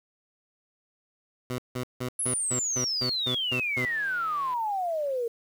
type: tone bursts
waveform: 15% pulse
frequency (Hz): 125.3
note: B2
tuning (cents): +25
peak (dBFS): -23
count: 10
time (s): 1.5-3.85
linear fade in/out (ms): 2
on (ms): 82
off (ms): 170
type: exponential sweep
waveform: sine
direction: down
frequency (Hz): 11090 to 454.6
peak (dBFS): -26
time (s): 2.19-5.28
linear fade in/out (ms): 5
type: click train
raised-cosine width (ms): 0.3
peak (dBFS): -32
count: 119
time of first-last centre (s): 3.79-4.537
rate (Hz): 158
effects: 9-bit